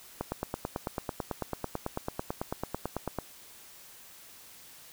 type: click train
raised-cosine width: 1 ms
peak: -17 dBFS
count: 28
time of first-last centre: 0.21-3.187 s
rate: 9.07 Hz
effects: white hiss -52 dBFS RMS until 4.92 s